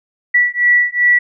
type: beating tone pair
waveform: sine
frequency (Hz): 1949 / 1951.6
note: B6 / B6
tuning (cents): -23 / -21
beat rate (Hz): 2.6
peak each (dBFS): -13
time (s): 0.34-1.19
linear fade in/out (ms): 10
effects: none